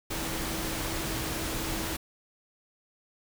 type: tone in noise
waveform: sine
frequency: 324.1 Hz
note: E4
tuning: 29 cents flat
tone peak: -39 dBFS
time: 0.1-1.97 s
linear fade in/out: 10 ms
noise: pink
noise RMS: -33 dBFS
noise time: 0.1-1.97 s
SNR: -9 dB
effects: none